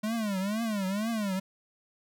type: tone with vibrato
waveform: square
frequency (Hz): 208.1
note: G#3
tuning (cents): +4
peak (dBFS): -29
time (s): 0.03-1.4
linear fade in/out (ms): 10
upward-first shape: triangle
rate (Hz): 2.1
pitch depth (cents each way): 210
effects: none